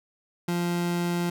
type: tone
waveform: 30% pulse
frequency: 173.8 Hz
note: F3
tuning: 8 cents flat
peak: -22 dBFS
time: 0.48-1.3 s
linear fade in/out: 5 ms
effects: none